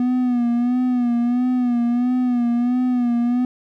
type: tone with vibrato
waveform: triangle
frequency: 244.5 Hz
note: B3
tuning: 17 cents flat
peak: -14 dBFS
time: 0-3.45 s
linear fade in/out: 2 ms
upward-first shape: sine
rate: 1.5 Hz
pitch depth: 55 cents each way
effects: none